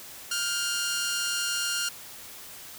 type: tone pair together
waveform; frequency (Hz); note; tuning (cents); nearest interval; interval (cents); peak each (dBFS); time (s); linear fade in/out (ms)
10% pulse; 1408.3 / 1568; F6 / G6; +14 / 0; major second; 186; -19 / -29; 0.31-1.89; 5
effects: white hiss -44 dBFS RMS until 2.78 s